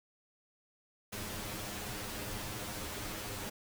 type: noise with comb filter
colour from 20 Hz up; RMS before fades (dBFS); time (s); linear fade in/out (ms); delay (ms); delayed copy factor
pink; -41; 1.12-3.5; 10; 9.7; +0.95
effects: none